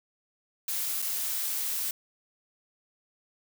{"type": "noise with dropouts", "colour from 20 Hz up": "blue", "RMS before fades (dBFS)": -31, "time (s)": [0.68, 1.91], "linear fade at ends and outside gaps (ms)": 2, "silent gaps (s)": [1.019, 1.024], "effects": []}